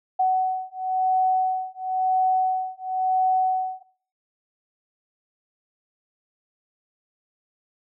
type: beating tone pair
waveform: sine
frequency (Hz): 748 / 748.97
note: F#5 / F#5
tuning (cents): +19 / +21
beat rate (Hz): 0.97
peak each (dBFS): -23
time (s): 0.19-3.83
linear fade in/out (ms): 10
effects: noise-tail reverb RT60 0.6 s tail -23 dB re dry